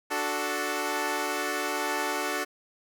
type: chord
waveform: 10% pulse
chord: D major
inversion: none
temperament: equal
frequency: 293.7 / 370 / 440 Hz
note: D4 / F#4 / A4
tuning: 0 / 0 / 0 cents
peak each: -24 dBFS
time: 0.1-2.45 s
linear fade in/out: 20 ms
effects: none